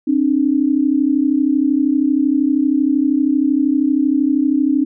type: tone pair together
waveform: sine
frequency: 268 / 300.8 Hz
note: C4 / D4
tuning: +42 / +42 cents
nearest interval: major second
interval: 200 cents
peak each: -15 dBFS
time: 0.07-4.85 s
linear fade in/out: 10 ms
effects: none